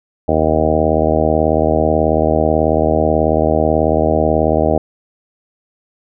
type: harmonic tone with a mistuned harmonic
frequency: 78.3 Hz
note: D#2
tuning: 11 cents sharp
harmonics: 1 / 2 / 3 / 4 / 5 / 6 / 7 / 8 / 9 / 10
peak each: -20 / -23 / -21 / -20 / -22 / -19 / -21 / -17 / -22 / -23 dBFS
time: 0.28-4.78 s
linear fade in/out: 5 ms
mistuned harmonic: 1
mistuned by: +20 cents
effects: none